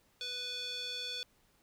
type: tone with band-pass filter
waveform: square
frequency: 493.9 Hz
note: B4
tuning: in tune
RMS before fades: -40 dBFS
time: 0.21-1.23 s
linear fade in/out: 0 ms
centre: 3900 Hz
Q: 7.5
effects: pink hiss -70 dBFS RMS until 1.62 s